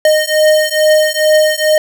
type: beating tone pair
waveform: square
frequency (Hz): 615 / 617.3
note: D#5 / D#5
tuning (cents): -20 / -14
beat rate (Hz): 2.3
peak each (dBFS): -12 / -12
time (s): 0.05-1.78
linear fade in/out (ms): 2
effects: none